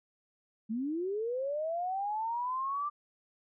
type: linear sweep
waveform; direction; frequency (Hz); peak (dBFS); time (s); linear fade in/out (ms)
sine; up; 209 to 1188; -31; 0.69-2.9; 20
effects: none